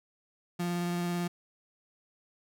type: tone with vibrato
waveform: 35% pulse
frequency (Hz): 174.61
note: F3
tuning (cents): 0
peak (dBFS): -28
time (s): 0.59-1.28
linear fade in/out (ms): 10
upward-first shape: sine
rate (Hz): 18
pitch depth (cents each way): 11
effects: none